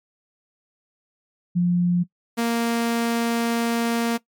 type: tone pair in turn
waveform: sine / sawtooth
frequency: 176.1 / 232.8 Hz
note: F3 / A#3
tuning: +15 / -2 cents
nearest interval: perfect fourth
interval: 483 cents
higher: second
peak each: -16 dBFS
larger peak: neither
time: 1.55-2.04 / 2.37-4.18 s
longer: second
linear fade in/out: 20 ms
effects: noise-tail reverb RT60 0.1 s tail -19 dB re dry + MP3 96 kbps